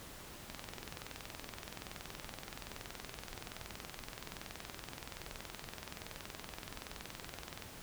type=click train; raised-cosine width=0.2 ms; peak=-26 dBFS; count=152; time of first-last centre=0.5-7.623 s; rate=21.2 Hz; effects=pink hiss -51 dBFS RMS until 7.82 s